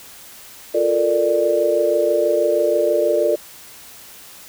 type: chord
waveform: sine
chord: Bb major seventh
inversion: second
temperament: equal with one note detuned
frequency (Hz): 349.2 / 440 / 466.2 / 592.1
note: F4 / A4 / Bb4 / D5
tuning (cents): 0 / 0 / 0 / +14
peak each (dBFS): -22 / -21 / -22 / -17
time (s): 0.74-3.36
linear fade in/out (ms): 10
effects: white hiss -41 dBFS RMS until 4.48 s